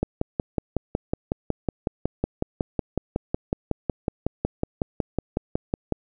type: click train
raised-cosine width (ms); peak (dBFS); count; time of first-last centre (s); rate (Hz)
2; -9; 33; 0.03-5.923; 5.43
effects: none